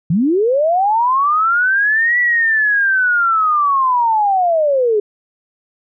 sine linear two-way sweep, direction up then down, 147.9 to 1964 to 404 Hz, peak -11 dBFS, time 0.1-5 s, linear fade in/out 5 ms, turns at 2.19 s, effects none

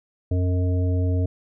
harmonic tone, 90.5 Hz, F#2, 38 cents flat, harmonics 1 / 3 / 5 / 7, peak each -19 / -29 / -33 / -36 dBFS, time 0.31-1.26 s, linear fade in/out 5 ms, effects none

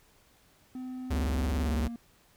triangle tone with pitch glide, 255.3 to 234.1 Hz, C4 to A#3, -42 to +8 cents, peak -34 dBFS, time 0.75-1.96 s, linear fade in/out 2 ms, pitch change -150 cents, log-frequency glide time 1.62-1.68 s
square tone with vibrato, 71.1 Hz, C#2, 45 cents sharp, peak -28 dBFS, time 1.1-1.88 s, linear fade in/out 10 ms, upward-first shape sine, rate 18 Hz, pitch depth 270 cents each way
effects pink hiss -63 dBFS RMS until 2.36 s

